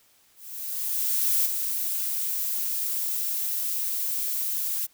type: noise with ADSR envelope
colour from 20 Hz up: violet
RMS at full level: -22 dBFS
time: 0.35-4.87 s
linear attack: 1100 ms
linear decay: 18 ms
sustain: -6 dB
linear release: 22 ms
effects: white hiss -61 dBFS RMS until 4.93 s